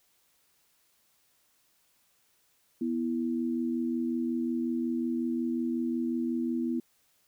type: tone pair together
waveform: sine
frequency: 244.7 / 330.2 Hz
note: B3 / E4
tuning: -16 / +3 cents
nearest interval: perfect fourth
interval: 519 cents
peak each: -29 / -32 dBFS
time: 2.81-6.8 s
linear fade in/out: 5 ms
effects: white hiss -69 dBFS RMS until 7.27 s